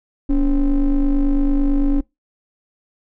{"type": "ring-modulated tone", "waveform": "triangle", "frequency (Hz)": 128.5, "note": "C3", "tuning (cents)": -31, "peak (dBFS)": -8, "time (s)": [0.29, 2.01], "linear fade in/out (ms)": 10, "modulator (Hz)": 153, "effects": ["noise-tail reverb RT60 0.2 s tail -24 dB re dry"]}